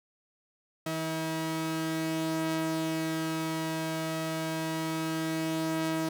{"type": "tone pair together", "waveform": "sawtooth", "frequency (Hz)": [160.3, 320.9], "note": ["E3", "E4"], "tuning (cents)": [-48, -46], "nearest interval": "octave", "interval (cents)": 1202, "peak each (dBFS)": [-31, -27], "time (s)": [0.86, 6.09], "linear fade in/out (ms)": 5, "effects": []}